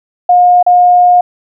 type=tone with dropouts; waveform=sine; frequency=715 Hz; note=F5; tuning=41 cents sharp; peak=-3 dBFS; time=0.29-1.21 s; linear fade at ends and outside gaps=5 ms; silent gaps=0.628-0.664 s; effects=none